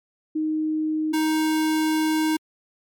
sine / square tone pair in turn, 311.1 / 313.1 Hz, D#4 / D#4, 0 / +11 cents, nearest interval unison, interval 11 cents, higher second, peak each -21 / -20 dBFS, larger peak second, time 0.35-1.13 / 1.13-2.37 s, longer second, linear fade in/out 10 ms, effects MP3 96 kbps

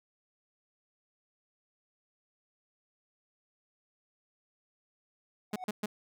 triangle tone with exponential growth, 740 Hz, F#5, in tune, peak -32 dBFS, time 5.51-5.64 s, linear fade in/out 1 ms, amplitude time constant 27 ms
sawtooth tone bursts, 209.8 Hz, G#3, 18 cents sharp, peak -27 dBFS, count 3, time 5.53-5.86 s, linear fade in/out 5 ms, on 30 ms, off 120 ms
effects none

